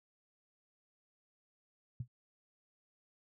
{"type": "tone with exponential decay", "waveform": "sine", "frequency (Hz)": 122.2, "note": "B2", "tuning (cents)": -18, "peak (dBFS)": -33, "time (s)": [2, 2.08], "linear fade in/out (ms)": 5, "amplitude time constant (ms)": 16, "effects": []}